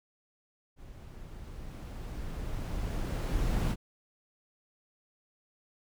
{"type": "noise with level ramp", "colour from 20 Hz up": "brown", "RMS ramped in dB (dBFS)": [-49, -27], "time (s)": [0.76, 3.76], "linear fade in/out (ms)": 50, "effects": []}